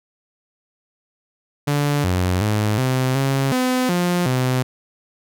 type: tone with pitch steps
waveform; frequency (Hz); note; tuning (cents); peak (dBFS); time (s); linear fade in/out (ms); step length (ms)
sawtooth; 144.9 / 91 / 106 / 129.5 / 136 / 254 / 176.8 / 128.1; D3 / F#2 / G#2 / C3 / C#3 / B3 / F3 / C3; -23 / -28 / +36 / -17 / -33 / +49 / +22 / -36; -13; 1.67-4.63; 10; 370
effects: none